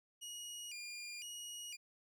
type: tone with vibrato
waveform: 20% pulse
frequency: 2640 Hz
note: E7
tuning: 2 cents sharp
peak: -40 dBFS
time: 0.21-1.77 s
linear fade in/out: 20 ms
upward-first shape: square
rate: 0.99 Hz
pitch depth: 160 cents each way
effects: none